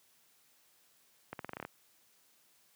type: accelerating click train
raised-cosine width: 0.5 ms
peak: -25 dBFS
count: 9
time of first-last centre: 1.33-1.65 s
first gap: 62 ms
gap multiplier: 0.87
effects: white hiss -68 dBFS RMS until 2.75 s + high-pass 100 Hz 12 dB/octave